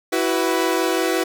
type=chord; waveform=sawtooth; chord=E suspended second; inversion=none; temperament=equal with one note detuned; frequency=329.6 / 375.4 / 493.9 Hz; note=E4 / F#4 / B4; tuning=0 / +25 / 0 cents; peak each=-18 / -18 / -20 dBFS; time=0.12-1.24 s; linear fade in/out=10 ms; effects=none